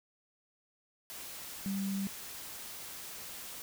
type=tone in noise; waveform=sine; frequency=196 Hz; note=G3; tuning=in tune; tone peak=-32 dBFS; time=1.66-2.07 s; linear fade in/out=0 ms; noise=white; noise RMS=-45 dBFS; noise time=1.1-3.62 s; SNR=+10 dB; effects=none